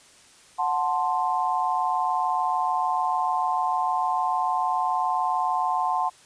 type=chord; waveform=sine; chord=F# diminished; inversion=none; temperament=equal with one note detuned; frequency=733.2 / 880 / 1046.5 Hz; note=F#5 / A5 / C6; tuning=-16 / 0 / 0 cents; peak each=-26 dBFS; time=0.58-6.1 s; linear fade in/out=20 ms; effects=white hiss -53 dBFS RMS until 6.25 s + resampled to 22050 Hz